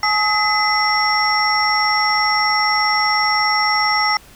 sine tone cluster, 846 / 1269 / 2024 / 5500 Hz, G#5 / D#6 / B6 / F8, +32 / +34 / +42 / -27 cents, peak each -19 dBFS, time 0.03-4.17 s, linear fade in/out 2 ms, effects tanh soft clip ceiling -5 dBFS + pink hiss -45 dBFS RMS until 4.35 s

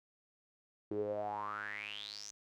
sawtooth tone with band-pass filter sweep, 103.83 Hz, G#2, in tune, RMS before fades -41 dBFS, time 0.91-2.31 s, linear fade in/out 0 ms, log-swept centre 350 to 6400 Hz, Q 9.9, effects none

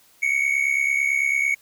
triangle tone pair together, 2190 / 2259 Hz, C#7 / C#7, -22 / +32 cents, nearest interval minor second, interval 54 cents, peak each -20 dBFS, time 0.22-1.55 s, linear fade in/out 10 ms, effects white hiss -56 dBFS RMS until 1.61 s

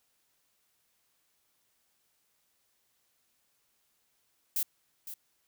violet noise with echo, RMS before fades -30 dBFS, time 4.56-4.63 s, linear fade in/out 2 ms, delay 510 ms, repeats 1, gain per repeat -12 dB, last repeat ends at 5.14 s, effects white hiss -74 dBFS RMS until 5.47 s

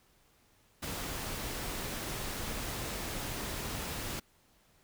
pink noise, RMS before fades -38 dBFS, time 0.82-4.2 s, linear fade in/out 10 ms, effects pink hiss -67 dBFS RMS until 4.83 s

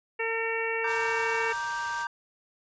harmonic tone, 453.4 Hz, A#4, 48 cents flat, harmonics 1 / 2 / 3 / 4 / 5 / 6, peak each -31 / -36 / -40 / -33 / -34 / -36 dBFS, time 0.19-1.53 s, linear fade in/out 10 ms
triangle chord, G minor, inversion first, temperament just, 940.8 / 1176 / 1568 Hz, Bb5 / D6 / G6, +16 / +2 / 0 cents, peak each -31 / -36 / -31 dBFS, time 0.84-2.07 s, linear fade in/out 2 ms
white band-stop noise, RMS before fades -40 dBFS, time 0.86-2.07 s, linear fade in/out 50 ms, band 170 to 390 Hz, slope 48 dB/octave
effects resampled to 16000 Hz

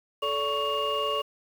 sine tone cluster, 435.7 / 575 / 1114 / 2827 Hz, A4 / D5 / C#6 / F7, -17 / -37 / +8 / +20 cents, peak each -31 / -30 / -28 / -30 dBFS, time 0.22-1.22 s, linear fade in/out 10 ms, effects tanh soft clip ceiling -19 dBFS + 8-bit

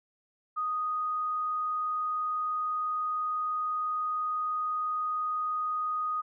sine tone, 1243 Hz, D#6, 2 cents flat, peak -28 dBFS, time 0.56-6.22 s, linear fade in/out 20 ms, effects none

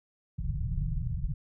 pink low-pass noise, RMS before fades -31 dBFS, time 0.38-1.34 s, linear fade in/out 10 ms, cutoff 170 Hz, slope 96 dB/octave, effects none

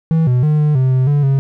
triangle tone with pitch steps, 162 / 124.5 / 151.7 / 150.2 / 130.2 / 129.4 / 144.8 / 136.3 Hz, E3 / B2 / D#3 / D3 / C3 / C3 / D3 / C#3, -30 / +14 / -44 / +39 / -8 / -19 / -24 / -29 cents, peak -8 dBFS, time 0.11-1.39 s, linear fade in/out 0 ms, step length 160 ms, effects none

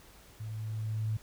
sine tone with level ramp, 109.2 Hz, A2, 13 cents flat, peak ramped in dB -37 to -28 dBFS, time 0.4-1.17 s, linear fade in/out 5 ms, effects added 50 Hz sine -60 dBFS peak until 1.22 s + pink hiss -57 dBFS RMS until 1.22 s

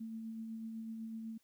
sine tone with tremolo, 223.8 Hz, A3, 30 cents sharp, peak -40 dBFS, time 0-1.38 s, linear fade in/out 10 ms, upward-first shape sine, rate 8 Hz, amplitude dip 25%, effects white hiss -75 dBFS RMS until 1.43 s

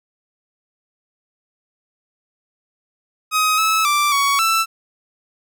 sawtooth tone with pitch steps, 1260 / 1299 / 1174 / 1121 / 1329 Hz, D#6 / E6 / D6 / C#6 / E6, +21 / -26 / -1 / +19 / +14 cents, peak -11 dBFS, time 3.31-4.66 s, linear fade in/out 50 ms, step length 270 ms, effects none

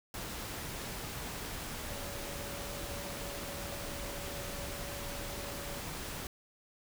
sine tone in noise, 568 Hz, C#5, 42 cents sharp, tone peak -47 dBFS, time 1.9-5.8 s, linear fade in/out 2 ms, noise pink, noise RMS -41 dBFS, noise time 0.14-6.27 s, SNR -9 dB, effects none

